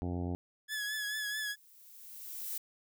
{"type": "harmonic tone", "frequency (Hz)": 88.3, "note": "F2", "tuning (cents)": 20, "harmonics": [1, 2, 3, 4, 5, 6, 7, 8, 9, 10], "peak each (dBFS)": [-36, -40, -39, -44, -48, -54, -52, -50, -52, -60], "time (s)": [0.02, 0.35], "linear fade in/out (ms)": 0}
{"type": "tone with vibrato", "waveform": "sawtooth", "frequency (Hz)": 1700, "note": "G#6", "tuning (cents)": 40, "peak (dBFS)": -31, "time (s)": [0.68, 1.56], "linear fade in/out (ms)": 50, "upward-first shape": "triangle", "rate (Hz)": 4.6, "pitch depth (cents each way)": 48}
{"type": "noise with exponential growth", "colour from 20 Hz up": "violet", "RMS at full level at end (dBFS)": -37, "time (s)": [1.06, 2.58], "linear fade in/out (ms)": 5, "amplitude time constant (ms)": 330}
{"effects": []}